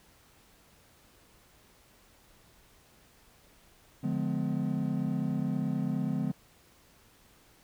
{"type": "chord", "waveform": "triangle", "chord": "D diminished seventh", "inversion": "none", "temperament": "just", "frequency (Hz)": [146.83, 176.2, 211.4, 253.7], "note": ["D3", "F3", "Ab3", "Cb4"], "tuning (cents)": [0, 16, 31, 47], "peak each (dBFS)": -32, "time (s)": [4.03, 6.32], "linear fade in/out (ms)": 10, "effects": ["pink hiss -61 dBFS RMS until 7.63 s"]}